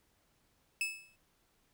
40% pulse tone with exponential decay, 2607 Hz, E7, 20 cents flat, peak -28 dBFS, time 0.81-1.16 s, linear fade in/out 1 ms, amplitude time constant 74 ms, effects pink hiss -73 dBFS RMS until 1.73 s

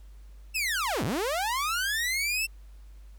sawtooth linear two-way sweep, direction down then up, 2707 to 88.5 to 2707 Hz, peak -23 dBFS, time 0.54-2.47 s, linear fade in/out 20 ms, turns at 1.04 s, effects added 50 Hz sine -45 dBFS peak until 3.18 s + pink hiss -65 dBFS RMS until 3.18 s

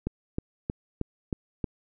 click train, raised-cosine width 3 ms, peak -15 dBFS, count 6, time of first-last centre 0.07-1.642 s, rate 3.18 Hz, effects none

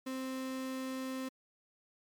35% pulse tone, 261.6 Hz, C4, in tune, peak -35 dBFS, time 0.06-1.29 s, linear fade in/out 10 ms, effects MP3 96 kbps

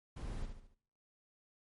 brown noise with echo, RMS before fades -41 dBFS, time 0.16-0.46 s, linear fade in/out 10 ms, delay 72 ms, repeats 4, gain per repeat -7 dB, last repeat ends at 0.748 s, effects noise-tail reverb RT60 0.7 s tail -22 dB re dry + MP3 48 kbps

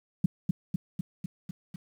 sine tone with echo, 175.9 Hz, F3, 13 cents sharp, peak -17 dBFS, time 0.24-0.26 s, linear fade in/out 5 ms, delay 250 ms, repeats 6, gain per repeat -3 dB, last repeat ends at 1.76 s, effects 9-bit

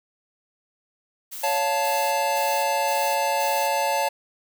blue noise bursts, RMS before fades -35 dBFS, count 5, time 1.31-3.68 s, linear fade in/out 20 ms, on 290 ms, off 230 ms
square chord, Db augmented, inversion none, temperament equal with one note detuned, 560.5 / 698.5 / 880 Hz, Db5 / F5 / A5, +19 / 0 / 0 cents, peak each -27 / -29 / -24 dBFS, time 1.43-4.09 s, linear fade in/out 10 ms
effects none

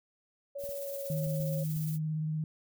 sine tone with pitch glide, 562 to 546.3 Hz, C#5 to C#5, +24 to -25 cents, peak -36 dBFS, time 0.55-1.64 s, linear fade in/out 10 ms, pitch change -49 cents, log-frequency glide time 0.73-1.43 s
violet noise with tremolo, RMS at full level -42 dBFS, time 0.58-1.99 s, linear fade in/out 50 ms, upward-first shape triangle, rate 17 Hz, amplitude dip 45%
clicks, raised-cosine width 5 ms, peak -40 dBFS, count 5, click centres 0.639 / 0.691 / 1.266 / 1.403 / 1.765 s
sine tone with vibrato, 155.56 Hz, D#3, in tune, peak -30 dBFS, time 1.1-2.44 s, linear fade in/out 2 ms, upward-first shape sine, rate 17 Hz, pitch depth 18 cents each way
effects none

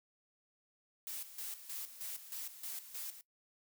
blue noise with tremolo, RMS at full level -43 dBFS, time 1.07-3.21 s, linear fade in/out 0 ms, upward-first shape square, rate 3.2 Hz, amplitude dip 70%, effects noise-tail reverb RT60 0.1 s tail -19 dB re dry

